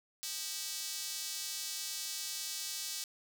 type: tone with high-pass filter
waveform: square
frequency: 175.2 Hz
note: F3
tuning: 6 cents sharp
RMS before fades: -40 dBFS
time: 0.23-3.04 s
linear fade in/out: 0 ms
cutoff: 4900 Hz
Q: 1.3
effects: 10-bit